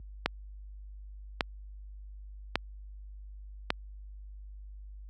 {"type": "click train", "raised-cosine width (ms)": 0.3, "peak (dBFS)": -9, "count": 4, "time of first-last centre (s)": [0.26, 3.704], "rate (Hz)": 0.871, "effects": ["added 50 Hz sine -31 dBFS peak until 5.09 s", "high-pass 100 Hz 12 dB/octave"]}